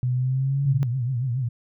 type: tone with pitch glide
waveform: sine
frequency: 125.3 to 139.83 Hz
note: B2 to C#3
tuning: +25 to +15 cents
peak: -20 dBFS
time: 0.03-0.83 s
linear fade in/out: 0 ms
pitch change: +190 cents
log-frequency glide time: 0.14-0.62 s
type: tone with vibrato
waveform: sine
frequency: 125.4 Hz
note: B2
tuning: 27 cents sharp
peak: -22 dBFS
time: 0.65-1.49 s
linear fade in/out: 10 ms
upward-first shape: triangle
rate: 7.1 Hz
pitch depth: 160 cents each way
effects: none